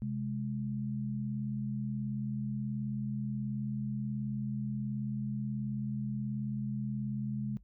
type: tone pair together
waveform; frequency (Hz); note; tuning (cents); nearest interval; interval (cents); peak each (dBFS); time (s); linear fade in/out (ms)
sine; 130.8 / 209.4; C3 / G#3; 0 / +15; minor sixth; 815; -36 / -35; 0.02-7.57; 0
effects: noise-tail reverb RT60 0.1 s tail -19 dB re dry + added 50 Hz sine -56 dBFS peak until 7.63 s